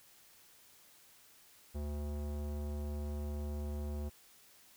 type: tone with low-pass filter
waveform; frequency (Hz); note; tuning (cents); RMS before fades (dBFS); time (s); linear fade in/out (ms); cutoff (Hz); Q
square; 73.5; D2; +2; -39; 1.74-4.1; 20; 650; 0.98
effects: white hiss -62 dBFS RMS until 4.76 s